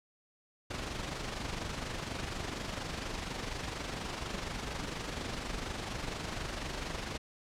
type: noise with amplitude modulation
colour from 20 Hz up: pink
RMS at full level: -36 dBFS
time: 0.7-7.18 s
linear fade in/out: 10 ms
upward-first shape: sine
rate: 24.2 Hz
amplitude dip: 50%
effects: low-pass 6000 Hz 12 dB/octave